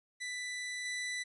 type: tone with level steps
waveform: sawtooth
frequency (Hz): 1985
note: B6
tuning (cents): +8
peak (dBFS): -34 / -32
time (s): 0.2-1.24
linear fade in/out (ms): 20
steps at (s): 0.85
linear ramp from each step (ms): 5
effects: resampled to 24000 Hz + 12-bit